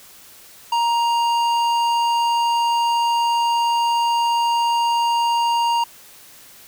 sine tone with tanh clipping, 937 Hz, A#5, 9 cents sharp, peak -18 dBFS, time 0.72-5.84 s, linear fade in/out 5 ms, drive 14 dB, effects white hiss -45 dBFS RMS until 6.67 s

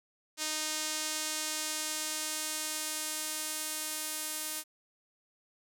sawtooth tone with band-pass filter sweep, 309.4 Hz, D#4, 10 cents flat, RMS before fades -36 dBFS, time 0.37-4.64 s, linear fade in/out 50 ms, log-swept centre 6800 to 11000 Hz, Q 1, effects none

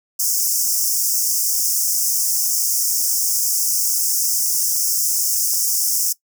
pink high-pass noise, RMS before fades -19 dBFS, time 0.19-6.13 s, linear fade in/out 10 ms, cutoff 5200 Hz, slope 96 dB/octave, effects noise-tail reverb RT60 0.1 s tail -19 dB re dry

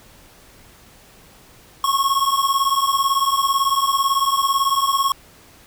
square beating tone pair, 1087 / 1105 Hz, C#6 / C#6, -34 / -6 cents, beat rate 18 Hz, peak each -20 dBFS, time 1.84-5.12 s, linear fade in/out 2 ms, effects pink hiss -48 dBFS RMS until 5.66 s

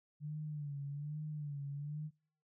sine tone with vibrato, 146.83 Hz, D3, in tune, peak -39 dBFS, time 0.2-2.11 s, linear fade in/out 50 ms, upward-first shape sine, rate 1.2 Hz, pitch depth 73 cents each way, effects noise-tail reverb RT60 0.6 s tail -26 dB re dry

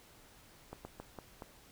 slowing click train, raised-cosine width 1 ms, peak -30 dBFS, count 5, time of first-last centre 0.73-1.422 s, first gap 120 ms, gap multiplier 1.25, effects pink hiss -60 dBFS RMS until 1.71 s

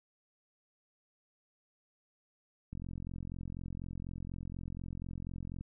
click train, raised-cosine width 5 ms, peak -30 dBFS, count 128, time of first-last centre 2.73-5.61 s, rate 44.1 Hz, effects none

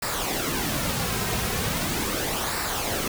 pink noise with flanger, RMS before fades -27 dBFS, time 0.02-3.08 s, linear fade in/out 5 ms, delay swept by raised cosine 0.31 to 3.51 ms, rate 0.39 Hz, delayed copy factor -0.55, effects none

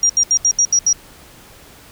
sine tone bursts, 5700 Hz, F8, 34 cents sharp, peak -10 dBFS, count 7, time 0.03-0.929 s, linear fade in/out 2 ms, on 65 ms, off 74 ms, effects pink hiss -43 dBFS RMS until 1.91 s

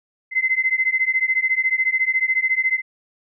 sine beating tone pair, 2052 / 2066 Hz, C7 / C7, -34 / -22 cents, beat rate 14 Hz, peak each -20 dBFS, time 0.31-2.82 s, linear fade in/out 50 ms, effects none

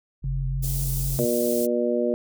sine tone, 46.25 Hz, F#1, in tune, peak -26 dBFS, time 0.22-1.19 s, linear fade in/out 50 ms
sine tone with vibrato, 134.8 Hz, C#3, 48 cents flat, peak -26 dBFS, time 0.24-1.25 s, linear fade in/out 2 ms, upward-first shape sine, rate 7.4 Hz, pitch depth 15 cents each way
white band-stop noise, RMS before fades -32 dBFS, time 0.62-1.67 s, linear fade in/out 20 ms, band 390 to 6700 Hz, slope 12 dB/octave
harmonic tone, 120 Hz, B2, 49 cents flat, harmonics 2 / 3 / 4 / 5, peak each -26 / -26 / -26 / -26 dBFS, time 1.19-2.14 s, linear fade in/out 0 ms
effects none

